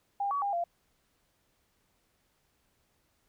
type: tone with pitch steps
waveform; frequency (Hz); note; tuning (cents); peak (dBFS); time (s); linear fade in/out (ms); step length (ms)
sine; 802 / 1132 / 805 / 689; G5 / C#6 / G5 / F5; +39 / +36 / +46 / -24; -28; 0.2-0.64; 5; 110
effects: pink hiss -73 dBFS RMS until 3.28 s